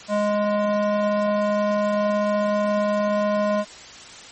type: tone with band-pass filter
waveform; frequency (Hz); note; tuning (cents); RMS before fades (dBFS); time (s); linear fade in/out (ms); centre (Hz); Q
square; 207.7; G#3; 0; -21; 0.08-3.65; 50; 700; 1.5
effects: white hiss -41 dBFS RMS until 4.31 s + MP3 32 kbps